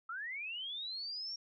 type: linear sweep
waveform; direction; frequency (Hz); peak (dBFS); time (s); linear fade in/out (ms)
sine; up; 1283 to 5600; -39; 0.09-1.36; 5
effects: none